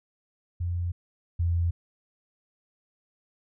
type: tone pair in turn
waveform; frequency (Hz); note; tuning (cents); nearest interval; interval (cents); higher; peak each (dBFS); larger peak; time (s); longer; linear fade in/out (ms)
sine; 87.31 / 85.37; F2 / F2; 0 / -39; unison; 39; first; -26 / -22; second; 0.6-0.92 / 1.39-1.71; neither; 10
effects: none